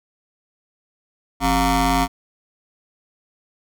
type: ring-modulated tone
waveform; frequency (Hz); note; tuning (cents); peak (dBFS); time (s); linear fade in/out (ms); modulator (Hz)
20% pulse; 220; A3; 0; -8; 1.4-2.08; 50; 489
effects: none